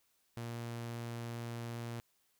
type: tone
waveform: sawtooth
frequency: 117.5 Hz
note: A#2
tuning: 14 cents sharp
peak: -36 dBFS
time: 0.37-2 s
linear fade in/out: 0 ms
effects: white hiss -75 dBFS RMS until 2.39 s